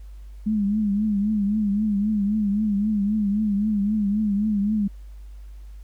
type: tone with vibrato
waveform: sine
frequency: 207.7 Hz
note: G#3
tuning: in tune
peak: -19 dBFS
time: 0.46-4.88 s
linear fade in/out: 10 ms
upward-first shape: triangle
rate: 3.8 Hz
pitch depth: 100 cents each way
effects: added 50 Hz sine -37 dBFS peak until 5.83 s + pink hiss -62 dBFS RMS until 5.83 s